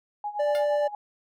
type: tone with tremolo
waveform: sine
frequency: 830.6 Hz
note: G#5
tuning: in tune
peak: -27 dBFS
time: 0.24-0.95 s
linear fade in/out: 2 ms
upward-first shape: sine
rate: 8.6 Hz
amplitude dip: 80%
type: tone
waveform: triangle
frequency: 587.3 Hz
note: D5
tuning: in tune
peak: -20 dBFS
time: 0.39-0.88 s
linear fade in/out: 10 ms
type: tone with exponential decay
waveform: 10% pulse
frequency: 709 Hz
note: F5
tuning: 26 cents sharp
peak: -24 dBFS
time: 0.55-0.69 s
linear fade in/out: 0 ms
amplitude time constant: 30 ms
effects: none